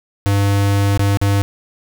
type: tone with dropouts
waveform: square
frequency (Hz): 100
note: G2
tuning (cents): +35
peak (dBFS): -13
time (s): 0.26-1.42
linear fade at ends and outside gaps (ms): 0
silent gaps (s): 0.975-0.994 / 1.172-1.215
effects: none